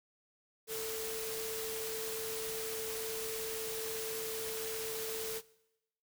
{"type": "tone in noise", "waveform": "sine", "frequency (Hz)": 444.2, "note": "A4", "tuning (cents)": 16, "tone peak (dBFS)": -39, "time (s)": [0.67, 5.42], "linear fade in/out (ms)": 50, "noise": "white", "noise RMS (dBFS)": -41, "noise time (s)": [0.67, 5.42], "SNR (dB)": -1, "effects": ["noise-tail reverb RT60 0.9 s tail -21 dB re dry"]}